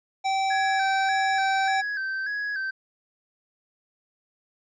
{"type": "tone", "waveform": "square", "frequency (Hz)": 773, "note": "G5", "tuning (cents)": -24, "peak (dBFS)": -23, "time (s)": [0.24, 1.82], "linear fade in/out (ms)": 20}
{"type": "tone with vibrato", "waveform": "triangle", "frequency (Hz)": 1610, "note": "G6", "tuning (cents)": 46, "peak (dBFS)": -25, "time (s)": [0.5, 2.71], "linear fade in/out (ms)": 10, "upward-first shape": "square", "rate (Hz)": 1.7, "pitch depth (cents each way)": 62}
{"effects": ["resampled to 16000 Hz"]}